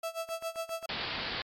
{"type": "tone with tremolo", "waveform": "35% pulse", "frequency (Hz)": 659.3, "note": "E5", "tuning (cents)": 0, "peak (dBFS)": -30, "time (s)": [0.03, 0.86], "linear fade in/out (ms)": 5, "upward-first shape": "sine", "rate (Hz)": 7.4, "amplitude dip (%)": 90}
{"type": "click train", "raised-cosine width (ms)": 0.5, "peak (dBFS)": -34, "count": 5, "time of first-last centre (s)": [0.29, 0.828], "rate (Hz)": 7.44}
{"type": "low-pass noise", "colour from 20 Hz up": "white", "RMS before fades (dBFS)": -36, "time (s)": [0.89, 1.42], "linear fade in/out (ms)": 2, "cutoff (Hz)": 4800, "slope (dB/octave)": 96}
{"effects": ["MP3 64 kbps"]}